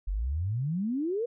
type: exponential sweep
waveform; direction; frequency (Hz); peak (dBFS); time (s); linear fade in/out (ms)
sine; up; 42.87 to 493.9; -27; 0.07-1.26; 10
effects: none